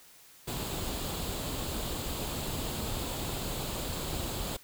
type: noise with comb filter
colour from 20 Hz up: pink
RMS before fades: -35 dBFS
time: 0.47-4.57 s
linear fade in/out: 10 ms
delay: 0.26 ms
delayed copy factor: +0.5
effects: white hiss -56 dBFS RMS until 4.63 s